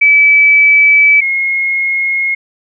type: tone pair in turn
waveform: sine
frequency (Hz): 2300 / 2157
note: D7 / C#7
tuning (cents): -37 / -48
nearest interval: minor second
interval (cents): 111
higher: first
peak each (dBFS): -4 / -11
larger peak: first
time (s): 0.01-1.21 / 1.21-2.35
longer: first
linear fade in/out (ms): 10
effects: none